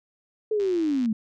sine linear sweep, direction down, 440 to 209.3 Hz, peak -21 dBFS, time 0.51-1.13 s, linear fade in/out 5 ms
click train, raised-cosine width 0.2 ms, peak -27 dBFS, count 50, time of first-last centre 0.6-1.058 s, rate 107 Hz
effects none

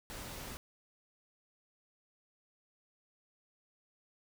pink noise, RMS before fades -45 dBFS, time 0.1-0.57 s, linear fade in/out 0 ms, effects none

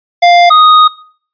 square tone pair in turn, 698.5 / 1244.6 Hz, F5 / D#6, 0 / 0 cents, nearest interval minor seventh, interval 1000 cents, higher second, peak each -3 dBFS, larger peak neither, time 0.22-0.5 / 0.5-0.88 s, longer second, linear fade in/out 10 ms, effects noise-tail reverb RT60 0.5 s tail -20 dB re dry + resampled to 11025 Hz

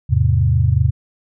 sine chord, E augmented, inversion none, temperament equal with one note detuned, 82.41 / 105.95 / 130.81 Hz, E2 / G#2 / B#2, 0 / +35 / 0 cents, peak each -16 dBFS, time 0.09-0.91 s, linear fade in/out 20 ms, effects none

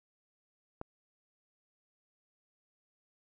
click, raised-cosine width 1 ms, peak -25 dBFS, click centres 0.814 s, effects none

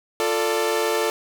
sawtooth chord, D minor, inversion first, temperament equal with one note detuned, 349.2 / 443.3 / 587.3 Hz, F4 / A4 / D5, 0 / +13 / 0 cents, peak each -23 / -18 / -23 dBFS, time 0.2-1.1 s, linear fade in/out 0 ms, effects none

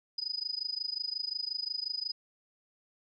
sine tone with amplitude modulation, 4978 Hz, D#8, in tune, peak -29 dBFS, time 0.18-2.12 s, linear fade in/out 5 ms, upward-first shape sine, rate 25.6 Hz, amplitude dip 95%, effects none

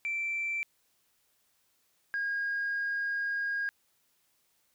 sine tone pair in turn, 2340 / 1629.5 Hz, D7 / G#6, -7 / -33 cents, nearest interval tritone, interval 626 cents, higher first, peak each -29 / -28 dBFS, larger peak second, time 0.05-0.63 / 2.14-3.69 s, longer second, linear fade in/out 0 ms, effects tanh soft clip ceiling -26 dBFS + white hiss -72 dBFS RMS until 4.74 s

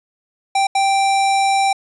square tone bursts at uneven times, 784 Hz, G5, in tune, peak -14 dBFS, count 2, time 0.55-0.67 / 0.75-1.73 s, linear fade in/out 5 ms, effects resampled to 24000 Hz + 9-bit

